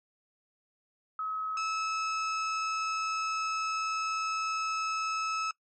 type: tone pair in turn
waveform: sine / 35% pulse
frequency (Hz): 1281 / 1300.4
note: E6 / E6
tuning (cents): -50 / -24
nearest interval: unison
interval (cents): 26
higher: second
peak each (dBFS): -31 / -28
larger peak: second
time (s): 1.19-1.57 / 1.57-5.51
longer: second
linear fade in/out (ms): 2
effects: noise-tail reverb RT60 0.1 s tail -23 dB re dry + MP3 32 kbps